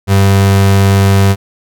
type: tone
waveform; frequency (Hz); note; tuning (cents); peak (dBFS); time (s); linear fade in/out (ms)
35% pulse; 98; G2; 0; -4; 0.07-1.36; 50
effects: none